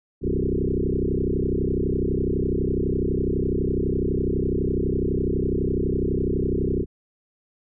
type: tone with frequency modulation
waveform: sine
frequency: 218.9 Hz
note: A3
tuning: 9 cents flat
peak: -20 dBFS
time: 0.21-6.86 s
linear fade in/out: 50 ms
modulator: 32 Hz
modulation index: 6.3
effects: none